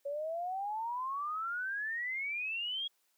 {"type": "exponential sweep", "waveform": "sine", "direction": "up", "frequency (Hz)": [554.4, 3326], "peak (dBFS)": -34, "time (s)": [0.05, 2.88], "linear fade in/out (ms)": 10, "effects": ["white hiss -75 dBFS RMS until 3.17 s", "high-pass 300 Hz 12 dB/octave"]}